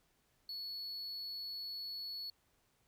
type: tone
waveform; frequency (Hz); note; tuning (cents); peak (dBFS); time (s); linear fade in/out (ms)
triangle; 4400; C#8; -14; -40; 0.49-2.3; 2
effects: pink hiss -75 dBFS RMS until 2.87 s